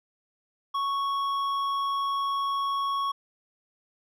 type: tone with hard clipping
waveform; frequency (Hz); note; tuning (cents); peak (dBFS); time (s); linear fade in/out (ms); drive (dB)
sine; 1108.7; C#6; 0; -27; 0.74-3.12; 10; 7
effects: none